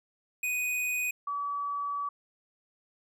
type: tone pair in turn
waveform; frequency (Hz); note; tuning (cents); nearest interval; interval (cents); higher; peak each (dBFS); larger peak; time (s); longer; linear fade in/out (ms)
square / sine; 2489 / 1144.5; D#7 / D6; 0 / -45; octave + minor second; 1345; first; -29 / -30; first; 0.43-1.11 / 1.27-2.09; second; 5
effects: none